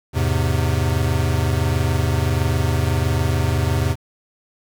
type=chord; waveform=square; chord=E augmented; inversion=none; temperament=equal with one note detuned; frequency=82.41 / 103.83 / 130.06 Hz; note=E2 / G#2 / B#2; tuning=0 / 0 / -10 cents; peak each=-21 / -23 / -22 dBFS; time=0.13-3.96 s; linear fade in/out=50 ms; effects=7-bit